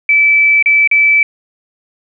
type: tone with dropouts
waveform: sine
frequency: 2312 Hz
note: D7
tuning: 28 cents flat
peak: -6 dBFS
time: 0.09-1.23 s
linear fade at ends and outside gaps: 2 ms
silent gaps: 0.626-0.659 / 0.875-0.913 s
effects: none